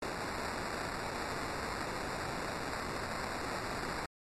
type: noise with sample-and-hold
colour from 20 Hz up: violet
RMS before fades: -38 dBFS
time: 0.02-4.06 s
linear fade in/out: 5 ms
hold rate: 3150 Hz
effects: low-pass 9000 Hz 12 dB/octave + MP3 64 kbps